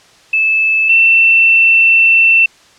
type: tone pair in turn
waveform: sine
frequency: 2621 / 2684 Hz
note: E7 / E7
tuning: -11 / +31 cents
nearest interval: unison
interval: 42 cents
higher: second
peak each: -9 / -5 dBFS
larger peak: second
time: 0.33-0.89 / 0.89-2.46 s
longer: second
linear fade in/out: 5 ms
effects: white hiss -45 dBFS RMS until 2.78 s + low-pass 6000 Hz 12 dB/octave